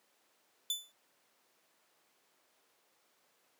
sawtooth tone with exponential decay, 3500 Hz, A7, 10 cents flat, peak -26 dBFS, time 0.7-0.92 s, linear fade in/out 2 ms, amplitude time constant 46 ms, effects pink hiss -71 dBFS RMS until 3.59 s + high-pass 400 Hz 12 dB/octave

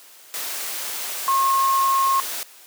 sine tone in noise, 1079 Hz, C#6, 47 cents flat, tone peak -16 dBFS, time 1.28-2.2 s, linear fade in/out 0 ms, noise white, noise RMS -29 dBFS, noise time 0.34-2.43 s, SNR +10 dB, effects white hiss -47 dBFS RMS until 2.66 s + high-pass 400 Hz 12 dB/octave

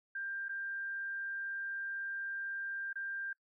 sine tone with dropouts, 1589 Hz, G6, 23 cents sharp, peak -37 dBFS, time 0.15-3.33 s, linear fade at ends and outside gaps 5 ms, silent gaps 0.484-0.492 / 2.93-2.956 s, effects noise-tail reverb RT60 0.1 s tail -23 dB re dry

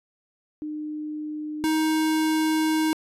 sine / square tone pair in turn, 303.6 / 314.1 Hz, D#4 / D#4, -42 / +16 cents, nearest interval minor second, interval 58 cents, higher second, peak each -29 / -21 dBFS, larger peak second, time 0.62-1.64 / 1.64-2.93 s, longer second, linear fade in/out 0 ms, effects resampled to 32000 Hz

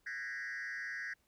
sine tone with frequency modulation, 1760 Hz, A6, in tune, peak -36 dBFS, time 0.06-1.14 s, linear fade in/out 10 ms, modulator 125 Hz, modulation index 1.8, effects tanh soft clip ceiling -38 dBFS + pink hiss -75 dBFS RMS until 1.27 s

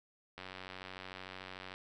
click train, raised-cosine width 0.3 ms, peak -29 dBFS, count 128, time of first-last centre 0.38-1.74 s, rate 93.4 Hz, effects none

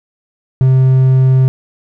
triangle tone, 130.81 Hz, C3, in tune, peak -4 dBFS, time 0.61-1.48 s, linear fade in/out 0 ms, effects none

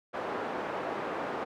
pink band-pass noise, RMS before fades -35 dBFS, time 0.13-1.45 s, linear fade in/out 20 ms, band 380 to 1200 Hz, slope 12 dB/octave, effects none

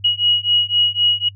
sine beating tone pair, 2900 / 2903.9 Hz, F#7 / F#7, -35 / -33 cents, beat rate 3.9 Hz, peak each -17 / -17 dBFS, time 0.04-1.29 s, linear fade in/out 10 ms, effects noise-tail reverb RT60 0.1 s tail -25 dB re dry + added 99 Hz sine -37 dBFS peak until 1.35 s

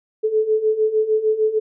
sine beating tone pair, 430 / 436.6 Hz, A4 / A4, -40 / -13 cents, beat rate 6.6 Hz, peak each -21 / -17 dBFS, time 0.23-1.6 s, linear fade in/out 20 ms, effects none

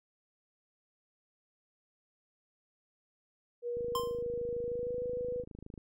sine tone with pitch glide, 479.6 to 491.9 Hz, A#4 to B4, +49 to -7 cents, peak -33 dBFS, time 3.62-5.45 s, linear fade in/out 50 ms, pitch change +44 cents, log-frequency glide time 4.64-4.99 s
click train, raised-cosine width 3 ms, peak -34 dBFS, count 54, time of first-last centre 3.77-5.778 s, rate 26.4 Hz
square tone with exponential decay, 1046.5 Hz, C6, in tune, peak -30 dBFS, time 3.95-4.22 s, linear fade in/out 2 ms, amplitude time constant 57 ms
effects none

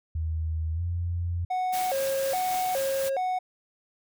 sine tone with pitch glide, 79.9 to 86.63 Hz, D#2 to F2, +47 to -13 cents, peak -26 dBFS, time 0.15-1.45 s, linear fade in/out 5 ms, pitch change +140 cents, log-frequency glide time 0.74-0.81 s
triangle tone with vibrato, 632 Hz, D#5, 27 cents sharp, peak -23 dBFS, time 1.5-3.39 s, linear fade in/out 10 ms, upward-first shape square, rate 1.2 Hz, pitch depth 270 cents each way
white noise with tremolo, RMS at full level -35 dBFS, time 1.72-3.1 s, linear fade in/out 20 ms, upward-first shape sine, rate 3.9 Hz, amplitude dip 25%
effects none

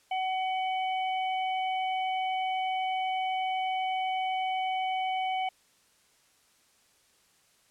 harmonic tone, 752 Hz, F#5, 28 cents sharp, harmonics 1 / 3 / 4, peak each -28 / -38 / -40 dBFS, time 0.11-5.49 s, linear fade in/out 5 ms, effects white hiss -65 dBFS RMS until 7.7 s + low-pass 10000 Hz 12 dB/octave

